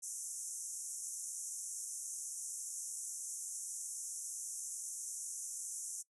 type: band-pass noise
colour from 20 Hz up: pink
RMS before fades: -44 dBFS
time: 0.02-6.03 s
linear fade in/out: 20 ms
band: 5900 to 11000 Hz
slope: 96 dB/octave
effects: noise-tail reverb RT60 0.1 s tail -20 dB re dry